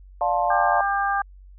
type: chord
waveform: sine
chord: D minor seventh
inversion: none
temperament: just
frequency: 587.3 / 704.8 / 881 / 1057.2 Hz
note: D5 / F5 / A5 / C6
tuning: 0 / +16 / +2 / +18 cents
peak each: -27 / -22 / -24 / -28 dBFS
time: 0.21-0.81 s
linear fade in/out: 2 ms
type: harmonic tone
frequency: 398.7 Hz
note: G4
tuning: 29 cents sharp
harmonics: 2 / 3 / 4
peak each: -23 / -25 / -26 dBFS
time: 0.5-1.22 s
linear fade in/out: 5 ms
effects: added 47 Hz sine -43 dBFS peak until 1.58 s